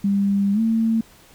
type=tone with pitch glide; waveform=sine; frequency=199.3 to 225 Hz; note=G3 to A3; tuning=+29 to +39 cents; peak=-16 dBFS; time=0.04-1.01 s; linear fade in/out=5 ms; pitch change=+210 cents; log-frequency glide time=0.53-0.6 s; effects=pink hiss -50 dBFS RMS until 1.34 s